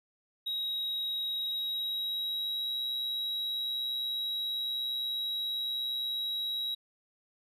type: tone with pitch glide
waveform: triangle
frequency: 3815 to 3857 Hz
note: A#7 to B7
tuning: +39 to -42 cents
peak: -30 dBFS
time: 0.46-6.75 s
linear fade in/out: 10 ms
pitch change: +19 cents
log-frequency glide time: 1.32-2.68 s
effects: none